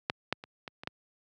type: clicks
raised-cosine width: 0.3 ms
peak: -11 / -11 / -27 / -24 / -26 / -17 dBFS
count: 6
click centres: 0.099 / 0.326 / 0.439 / 0.678 / 0.835 / 0.874 s
effects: high-pass 100 Hz 12 dB/octave